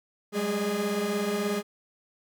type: tone cluster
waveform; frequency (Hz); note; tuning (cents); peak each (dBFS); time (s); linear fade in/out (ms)
45% pulse; 192.3 / 208.9 / 411.6 / 604; G3 / G#3 / G#4 / D5; -33 / +10 / -16 / +48; -35 / -31 / -29 / -38; 0.32-1.63; 50
effects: none